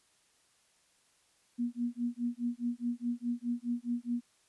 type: tone with tremolo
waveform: sine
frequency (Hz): 240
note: B3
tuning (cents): -49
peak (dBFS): -28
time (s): 1.58-4.21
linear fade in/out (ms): 20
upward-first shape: sine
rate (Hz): 4.8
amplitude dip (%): 100
effects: white hiss -69 dBFS RMS until 4.48 s + resampled to 24000 Hz